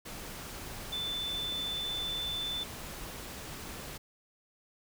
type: tone in noise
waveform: sine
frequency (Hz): 3520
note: A7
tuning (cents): 0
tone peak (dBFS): -33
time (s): 0.92-2.64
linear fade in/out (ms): 10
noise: pink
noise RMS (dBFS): -43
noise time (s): 0.05-3.98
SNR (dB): +7
effects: none